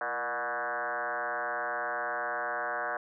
sine tone with frequency modulation, 1112 Hz, C#6, 5 cents sharp, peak -30 dBFS, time 0.01-2.97 s, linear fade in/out 2 ms, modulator 128 Hz, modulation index 4.5, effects none

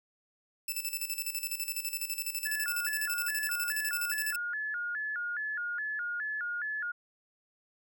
5% pulse tone with tremolo, 2637 Hz, E7, in tune, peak -22 dBFS, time 0.68-4.36 s, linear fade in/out 5 ms, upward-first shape square, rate 12 Hz, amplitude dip 70%
sine tone with vibrato, 1568 Hz, G6, in tune, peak -32 dBFS, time 2.45-6.92 s, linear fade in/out 10 ms, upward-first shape square, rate 2.4 Hz, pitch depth 160 cents each way
effects none

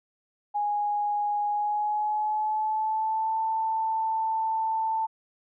sine tone with pitch glide, 828 to 887.4 Hz, G#5 to A5, -5 to +14 cents, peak -24 dBFS, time 0.54-5.07 s, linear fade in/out 20 ms, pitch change +119 cents, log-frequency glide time 1.48-3.38 s, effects none

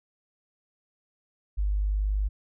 sine tone, 50.5 Hz, G#1, 48 cents flat, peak -23 dBFS, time 1.57-2.29 s, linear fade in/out 20 ms, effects none

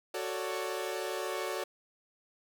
sawtooth chord, D major seventh, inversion first, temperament equal with one note detuned, 370 / 443.3 / 554.4 / 587.3 Hz, F#4 / A4 / C#5 / D5, 0 / +13 / 0 / 0 cents, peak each -34 / -35 / -36 / -37 dBFS, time 0.14-1.64 s, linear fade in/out 5 ms, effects none

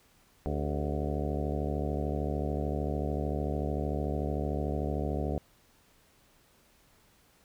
harmonic tone with a mistuned harmonic, 73.42 Hz, D2, in tune, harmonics 1 / 2 / 3 / 4 / 5 / 6 / 7 / 8 / 9 / 10, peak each -33 / -36 / -38 / -39 / -40 / -41 / -41 / -42 / -43 / -43 dBFS, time 0.46-5.38 s, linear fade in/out 0 ms, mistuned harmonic 5, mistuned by +100 cents, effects pink hiss -64 dBFS RMS until 7.44 s

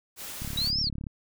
white noise, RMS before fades -39 dBFS, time 0.16-0.72 s, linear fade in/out 50 ms
click train, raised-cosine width 5 ms, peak -24 dBFS, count 24, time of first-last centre 0.42-1.068 s, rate 35.5 Hz
sine linear two-way sweep, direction up then down, 3801 to 5530 to 4118 Hz, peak -25 dBFS, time 0.57-0.89 s, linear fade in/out 5 ms, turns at 0.81 s
effects none

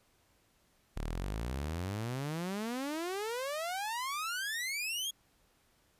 sawtooth exponential sweep, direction up, 34.81 to 3366 Hz, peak -31 dBFS, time 0.96-5.11 s, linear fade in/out 10 ms, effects pink hiss -70 dBFS RMS until 5.99 s + resampled to 32000 Hz

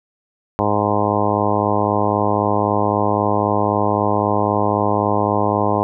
harmonic tone, 103.83 Hz, G#2, in tune, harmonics 1 / 2 / 3 / 4 / 5 / 6 / 7 / 8 / 9 / 10, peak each -24 / -24 / -24 / -24 / -24 / -24 / -24 / -24 / -24 / -24 dBFS, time 0.59-5.83 s, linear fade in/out 0 ms, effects none

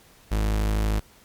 40% pulse tone, 52.7 Hz, G#1, 26 cents sharp, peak -20 dBFS, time 0.31-1 s, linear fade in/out 10 ms, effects pink hiss -54 dBFS RMS until 1.24 s + MP3 96 kbps

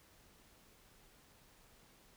silence, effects pink hiss -65 dBFS RMS until 2.16 s

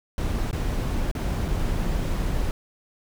brown noise with dropouts, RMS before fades -25 dBFS, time 0.18-2.51 s, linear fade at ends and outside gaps 1 ms, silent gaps 0.512-0.529 / 1.114-1.151 / 1.482-1.485 s, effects none

